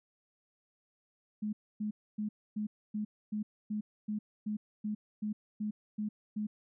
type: tone bursts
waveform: sine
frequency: 211.5 Hz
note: G#3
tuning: 32 cents sharp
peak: -32 dBFS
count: 14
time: 1.42-6.47 s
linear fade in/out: 10 ms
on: 110 ms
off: 270 ms
effects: none